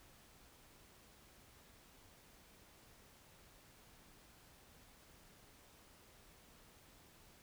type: silence
effects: pink hiss -64 dBFS RMS until 7.42 s